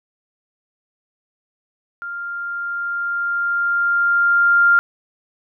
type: tone with level ramp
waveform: sine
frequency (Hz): 1396.9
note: F6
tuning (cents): 0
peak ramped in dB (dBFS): -26 to -9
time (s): 2.02-4.79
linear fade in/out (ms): 0
effects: none